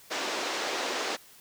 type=band-pass noise; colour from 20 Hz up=pink; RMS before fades=-32 dBFS; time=0.1-1.17 s; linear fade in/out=20 ms; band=330 to 6500 Hz; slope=24 dB/octave; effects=white hiss -54 dBFS RMS until 1.4 s